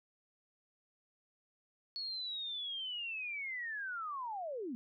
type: linear sweep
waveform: sine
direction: down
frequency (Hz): 4400 to 220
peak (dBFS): -38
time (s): 1.96-4.75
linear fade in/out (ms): 0
effects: none